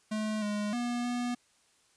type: tone with pitch steps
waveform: square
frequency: 215.1 / 208 / 241.2 / 243.5 Hz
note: A3 / G#3 / B3 / B3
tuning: -39 / +3 / -41 / -24 cents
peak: -31 dBFS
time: 0.11-1.35 s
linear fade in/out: 10 ms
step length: 310 ms
effects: white hiss -67 dBFS RMS until 1.96 s + resampled to 22050 Hz